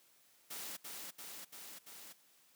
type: noise with echo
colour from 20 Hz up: white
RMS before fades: -45 dBFS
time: 0.5-0.77 s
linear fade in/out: 10 ms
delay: 340 ms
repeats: 4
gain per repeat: -2 dB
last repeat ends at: 2.13 s
effects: white hiss -68 dBFS RMS until 2.55 s + high-pass 150 Hz 12 dB/octave